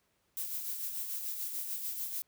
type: noise with tremolo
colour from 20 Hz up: violet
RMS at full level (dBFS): -36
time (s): 0.37-2.22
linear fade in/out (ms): 0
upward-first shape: sine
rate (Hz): 6.8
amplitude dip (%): 45
effects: pink hiss -75 dBFS RMS until 2.27 s + high-pass 60 Hz 12 dB/octave